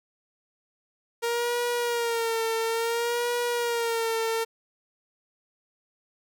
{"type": "tone with vibrato", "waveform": "sawtooth", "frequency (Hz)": 466.2, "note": "A#4", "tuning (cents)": 0, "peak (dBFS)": -21, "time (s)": [1.22, 4.45], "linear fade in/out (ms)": 20, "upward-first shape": "sine", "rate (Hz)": 0.58, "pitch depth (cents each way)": 57, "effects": []}